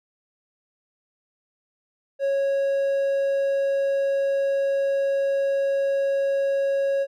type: tone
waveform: triangle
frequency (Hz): 551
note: C#5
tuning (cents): -11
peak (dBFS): -18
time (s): 2.19-7.07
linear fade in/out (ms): 50
effects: none